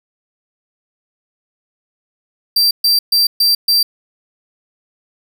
45% pulse tone bursts, 4699 Hz, D8, in tune, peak -9 dBFS, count 5, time 2.56-3.83 s, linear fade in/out 5 ms, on 150 ms, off 130 ms, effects none

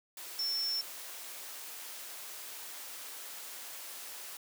sine tone in noise, 5400 Hz, E8, 41 cents sharp, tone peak -31 dBFS, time 0.39-0.81 s, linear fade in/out 2 ms, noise white, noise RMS -45 dBFS, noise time 0.17-4.37 s, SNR +11 dB, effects high-pass 400 Hz 12 dB/octave

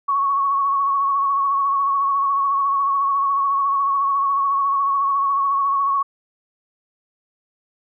sine tone with vibrato, 1108.7 Hz, C#6, in tune, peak -16 dBFS, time 0.08-6.03 s, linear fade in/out 10 ms, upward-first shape sine, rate 14 Hz, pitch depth 33 cents each way, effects none

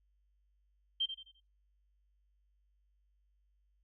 sine tone with echo, 3146 Hz, G7, 6 cents sharp, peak -29 dBFS, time 1-1.06 s, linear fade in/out 10 ms, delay 86 ms, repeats 4, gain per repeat -9 dB, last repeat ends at 1.404 s, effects noise-tail reverb RT60 0.3 s tail -23 dB re dry + added 50 Hz sine -70 dBFS peak until 3.83 s

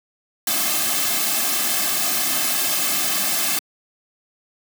white noise with comb filter, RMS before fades -21 dBFS, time 0.47-3.59 s, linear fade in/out 2 ms, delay 2.1 ms, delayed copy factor -0.85, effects high-pass 200 Hz 12 dB/octave

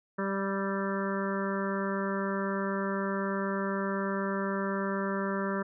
harmonic tone with a mistuned harmonic, 196 Hz, G3, in tune, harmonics 1 / 2 / 3 / 5 / 6 / 7 / 8 / 9, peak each -32 / -35 / -37 / -39 / -40 / -40 / -41 / -42 dBFS, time 0.18-5.63 s, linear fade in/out 10 ms, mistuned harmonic 7, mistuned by -22 cents, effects none

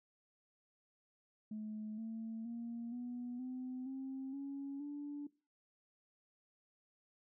sine tone with pitch steps, 214.8 / 224.2 / 234 / 244.2 / 254.9 / 266 / 277.6 / 289.7 Hz, A3 / A3 / A#3 / B3 / C4 / C4 / C#4 / D4, -41 / +33 / +7 / -19 / -45 / +29 / +3 / -24 cents, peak -40 dBFS, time 1.51-5.27 s, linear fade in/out 5 ms, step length 470 ms, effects noise-tail reverb RT60 0.3 s tail -20 dB re dry + tanh soft clip ceiling -37 dBFS

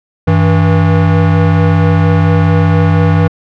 square tone pair together, 96.09 / 161.6 Hz, G2 / E3, -34 / -34 cents, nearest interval major sixth, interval 900 cents, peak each -10 dBFS, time 0.27-3.28 s, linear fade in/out 10 ms, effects low-pass 2000 Hz 12 dB/octave

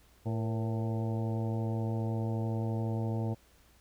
harmonic tone with a mistuned harmonic, 111.8 Hz, A2, 28 cents sharp, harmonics 1 / 2 / 3 / 4 / 5 / 6 / 7 / 8, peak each -31 / -37 / -41 / -43 / -45 / -47 / -48 / -49 dBFS, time 0.25-3.35 s, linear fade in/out 20 ms, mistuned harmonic 4, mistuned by +66 cents, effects added 60 Hz sine -64 dBFS peak until 3.8 s + pink hiss -64 dBFS RMS until 3.8 s

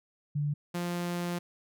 sine / sawtooth tone pair in turn, 146.5 / 174.71 Hz, D3 / F3, -4 / +1 cents, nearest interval minor third, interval 305 cents, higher second, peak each -27 dBFS, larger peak neither, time 0.35-0.54 / 0.74-1.39 s, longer second, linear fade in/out 10 ms, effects none

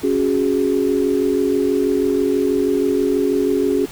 sine chord, C# suspended fourth, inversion none, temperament just, 277.2 / 369.6 / 415.8 Hz, C#4 / F#4 / G#4, 0 / -2 / +2 cents, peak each -19 / -19 / -19 dBFS, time 0.03-3.86 s, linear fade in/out 10 ms, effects pink hiss -37 dBFS RMS until 3.91 s

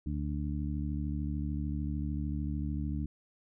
harmonic tone, 73.4 Hz, D2, in tune, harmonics 1 / 2 / 3 / 4, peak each -34 / -37 / -39 / -40 dBFS, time 0.06-3.06 s, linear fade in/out 5 ms, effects none

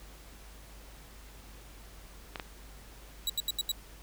clicks, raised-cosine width 0.3 ms, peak -20 dBFS, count 2, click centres 2.358 / 2.398 s
sawtooth tone bursts, 3900 Hz, B7, 23 cents flat, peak -25 dBFS, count 5, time 3.27-3.717 s, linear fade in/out 2 ms, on 27 ms, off 78 ms
effects added 50 Hz sine -50 dBFS peak until 4.02 s + pink hiss -54 dBFS RMS until 4.02 s

